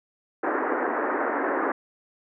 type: band-pass noise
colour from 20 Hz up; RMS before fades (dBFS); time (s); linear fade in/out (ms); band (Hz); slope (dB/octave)
pink; -26; 0.43-1.72; 5; 270 to 1800; 48
effects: none